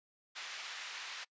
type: band-pass noise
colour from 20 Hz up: white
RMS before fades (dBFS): -45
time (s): 0.35-1.25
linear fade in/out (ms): 20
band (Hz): 1200 to 3600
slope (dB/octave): 12
effects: noise-tail reverb RT60 0.1 s tail -24 dB re dry + resampled to 16000 Hz